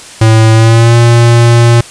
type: tone with pitch glide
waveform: square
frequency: 111.3 to 117.92 Hz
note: A2 to A#2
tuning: +20 to +20 cents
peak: -3 dBFS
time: 0.21-1.81 s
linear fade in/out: 5 ms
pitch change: +100 cents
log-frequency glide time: 0.53-0.96 s
effects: white hiss -30 dBFS RMS until 1.9 s + resampled to 22050 Hz